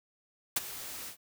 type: noise with ADSR envelope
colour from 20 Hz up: white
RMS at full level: -26 dBFS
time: 0.56-1.17 s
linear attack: 7 ms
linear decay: 23 ms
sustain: -16 dB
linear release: 96 ms
effects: none